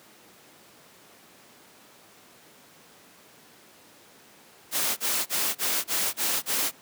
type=noise bursts; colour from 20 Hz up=white; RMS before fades=-26 dBFS; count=7; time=4.71-6.716 s; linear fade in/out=50 ms; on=260 ms; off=31 ms; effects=pink hiss -53 dBFS RMS until 6.81 s + high-pass 200 Hz 12 dB/octave